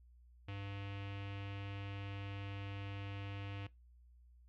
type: tone with low-pass filter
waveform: square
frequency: 99.7 Hz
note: G2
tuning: 30 cents sharp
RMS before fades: -45 dBFS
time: 0.48-3.67 s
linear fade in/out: 5 ms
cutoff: 2800 Hz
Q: 3.3
effects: noise-tail reverb RT60 0.2 s tail -20 dB re dry + added 60 Hz sine -60 dBFS peak until 4.48 s